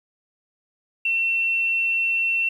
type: tone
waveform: sine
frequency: 2704 Hz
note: E7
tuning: 43 cents sharp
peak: -19 dBFS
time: 1.05-2.49 s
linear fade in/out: 5 ms
effects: 9-bit